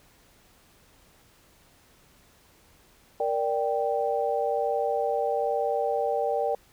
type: chord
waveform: sine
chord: G minor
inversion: first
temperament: equal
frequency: 466.2 / 587.3 / 784 Hz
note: Bb4 / D5 / G5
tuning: 0 / 0 / 0 cents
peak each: -28 dBFS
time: 3.2-6.55 s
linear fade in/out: 2 ms
effects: pink hiss -59 dBFS RMS until 6.72 s